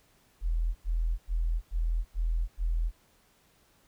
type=tone bursts; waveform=sine; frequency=41.23 Hz; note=E1; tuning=1 cent sharp; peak=-25 dBFS; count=6; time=0.41-2.915 s; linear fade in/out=50 ms; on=340 ms; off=93 ms; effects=pink hiss -65 dBFS RMS until 3.87 s